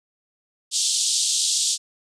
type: band-pass noise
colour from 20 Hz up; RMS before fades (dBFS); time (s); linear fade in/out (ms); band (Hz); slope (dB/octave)
white; -22; 0.71-1.78; 50; 3300 to 8700; 48
effects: none